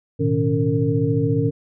sine tone cluster, 110.1 / 124.3 / 155.8 / 280.5 / 456.4 Hz, A2 / B2 / D#3 / C#4 / A#4, +2 / +12 / +3 / +21 / -37 cents, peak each -23 dBFS, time 0.19-1.51 s, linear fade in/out 20 ms, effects none

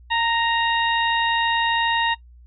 harmonic tone with a mistuned harmonic, 932.3 Hz, A#5, in tune, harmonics 1 / 2 / 3 / 4, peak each -21 / -24 / -26 / -27 dBFS, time 0.1-2.15 s, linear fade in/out 20 ms, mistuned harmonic 1, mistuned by -19 cents, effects noise-tail reverb RT60 0.1 s tail -20 dB re dry + added 60 Hz sine -44 dBFS peak until 2.46 s

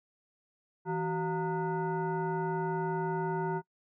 sine tone with frequency modulation, 377.3 Hz, F#4, 34 cents sharp, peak -29 dBFS, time 0.85-3.62 s, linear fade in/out 50 ms, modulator 540 Hz, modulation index 1.3, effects noise-tail reverb RT60 0.1 s tail -22 dB re dry

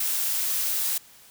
blue noise, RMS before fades -26 dBFS, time 0-0.98 s, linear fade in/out 5 ms, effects white hiss -52 dBFS RMS until 1.3 s

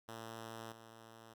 5% pulse tone with level steps, 113.1 Hz, A2, 48 cents sharp, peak -35 / -44 dBFS, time 0.08-1.34 s, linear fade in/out 10 ms, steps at 0.72 s, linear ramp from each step 5 ms, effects none

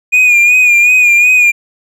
triangle tone with vibrato, 2447 Hz, D#7, 29 cents flat, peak -3 dBFS, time 0.12-1.52 s, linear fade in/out 20 ms, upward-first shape sine, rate 2.7 Hz, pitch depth 47 cents each way, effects none

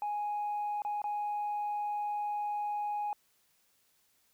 sine tone with dropouts, 830.6 Hz, G#5, in tune, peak -30 dBFS, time 0.02-3.13 s, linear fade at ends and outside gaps 1 ms, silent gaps 0.82-0.849 / 1.018-1.041 s, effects tanh soft clip ceiling -29 dBFS + white hiss -71 dBFS RMS until 4.33 s

